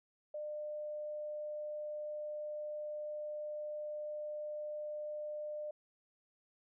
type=tone; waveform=sine; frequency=601 Hz; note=D5; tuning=40 cents sharp; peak=-39 dBFS; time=0.34-5.71 s; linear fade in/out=5 ms; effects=none